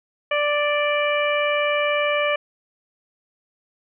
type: harmonic tone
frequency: 587.3 Hz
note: D5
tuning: in tune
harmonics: 1 / 2 / 3 / 4 / 5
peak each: -21 / -26 / -28 / -25 / -30 dBFS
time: 0.31-2.36 s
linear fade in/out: 5 ms
effects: none